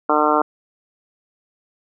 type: harmonic tone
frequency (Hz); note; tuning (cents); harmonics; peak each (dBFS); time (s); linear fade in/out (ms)
151; D3; +48; 2 / 3 / 4 / 5 / 6 / 7 / 8 / 9; -22 / -22 / -22 / -22 / -22 / -22 / -22 / -22; 0.09-0.42; 5
effects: none